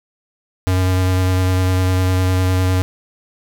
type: tone with vibrato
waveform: square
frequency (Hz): 92.5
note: F#2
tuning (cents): 0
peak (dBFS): -14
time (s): 0.67-2.82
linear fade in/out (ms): 0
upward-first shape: sine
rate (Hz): 9.9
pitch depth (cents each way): 13
effects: none